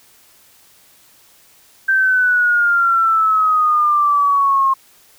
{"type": "exponential sweep", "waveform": "sine", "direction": "down", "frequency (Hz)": [1568, 1069], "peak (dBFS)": -11, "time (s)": [1.88, 4.74], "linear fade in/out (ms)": 10, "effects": ["white hiss -50 dBFS RMS until 5.18 s"]}